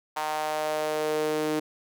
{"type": "tone with high-pass filter sweep", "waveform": "sawtooth", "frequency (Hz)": 153.8, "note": "D#3", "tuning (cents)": -20, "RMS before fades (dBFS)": -28, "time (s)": [0.16, 1.6], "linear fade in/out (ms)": 10, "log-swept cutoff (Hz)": [860, 350], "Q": 3.6, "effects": []}